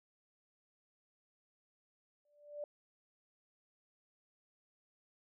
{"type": "tone with exponential growth", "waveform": "sine", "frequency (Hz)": 587.3, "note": "D5", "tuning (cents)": 0, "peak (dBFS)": -37, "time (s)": [2.25, 2.64], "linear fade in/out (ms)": 2, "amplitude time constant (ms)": 84, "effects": []}